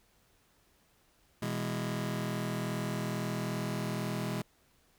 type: chord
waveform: sawtooth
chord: E major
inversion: second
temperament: just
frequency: 123.61 / 164.81 / 206 Hz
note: B2 / E3 / G#3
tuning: +2 / 0 / -14 cents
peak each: -33 dBFS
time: 1.42-4.42 s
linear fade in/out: 5 ms
effects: pink hiss -68 dBFS RMS until 4.98 s